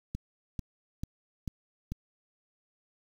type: click train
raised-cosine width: 5 ms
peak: -22 dBFS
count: 5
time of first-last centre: 0.15-1.92 s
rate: 2.26 Hz
effects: 8-bit